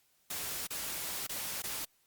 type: noise with dropouts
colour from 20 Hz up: white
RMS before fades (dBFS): -38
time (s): 0.3-1.85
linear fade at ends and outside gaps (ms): 5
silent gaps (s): 0.67-0.704 / 1.269-1.293 / 1.622-1.637
effects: white hiss -71 dBFS RMS until 2.06 s + Opus 48 kbps